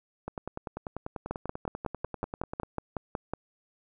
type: two click trains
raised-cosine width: 1 ms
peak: -17 / -21 dBFS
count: 12 / 25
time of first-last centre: 1.31-3.336 / 0.28-2.633 s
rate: 5.43 / 10.2 Hz
effects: none